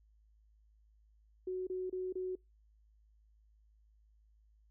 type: tone bursts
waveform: sine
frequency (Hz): 370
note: F#4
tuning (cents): 0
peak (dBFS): -35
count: 4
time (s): 1.47-2.354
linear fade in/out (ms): 5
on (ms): 200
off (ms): 28
effects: noise-tail reverb RT60 0.2 s tail -25 dB re dry + added 53 Hz sine -64 dBFS peak until 4.7 s

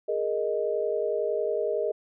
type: chord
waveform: sine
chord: Ab suspended second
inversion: none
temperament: equal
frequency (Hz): 415.3 / 466.2 / 622.3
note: Ab4 / Bb4 / Eb5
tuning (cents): 0 / 0 / 0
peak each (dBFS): -29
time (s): 0.08-1.92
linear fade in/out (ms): 10
effects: none

